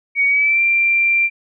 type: tone with pitch glide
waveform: sine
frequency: 2245 to 2365 Hz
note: C#7 to D7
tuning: +21 to +12 cents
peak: -12 dBFS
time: 0.15-1.3 s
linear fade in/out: 50 ms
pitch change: +91 cents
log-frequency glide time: 0.28-0.61 s
effects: none